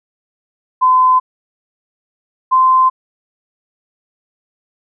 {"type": "tone pair in turn", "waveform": "sine", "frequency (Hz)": [1022, 1036.3], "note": ["C6", "C6"], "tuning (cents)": [-41, -17], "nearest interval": "unison", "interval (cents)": 24, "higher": "second", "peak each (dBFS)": -7, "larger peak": "neither", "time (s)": [[0.81, 1.2], [2.51, 2.9]], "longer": "neither", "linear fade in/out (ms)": 20, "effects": []}